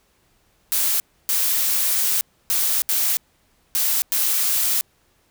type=noise bursts at uneven times; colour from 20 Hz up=blue; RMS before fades=-20 dBFS; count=6; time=0.72-1 / 1.29-2.21 / 2.5-2.82 / 2.89-3.17 / 3.75-4.02 / 4.12-4.81 s; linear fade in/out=0 ms; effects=pink hiss -62 dBFS RMS until 5.3 s